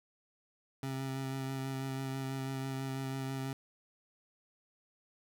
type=tone with vibrato; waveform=25% pulse; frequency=133.8 Hz; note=C3; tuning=39 cents sharp; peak=-32 dBFS; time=0.83-3.53 s; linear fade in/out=2 ms; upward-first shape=sine; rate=6.1 Hz; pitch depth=16 cents each way; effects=12-bit